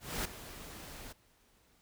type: noise with ADSR envelope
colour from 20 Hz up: pink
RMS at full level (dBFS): -34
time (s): 0-1.13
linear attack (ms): 250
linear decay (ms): 6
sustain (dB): -14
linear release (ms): 13
effects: pink hiss -68 dBFS RMS until 1.81 s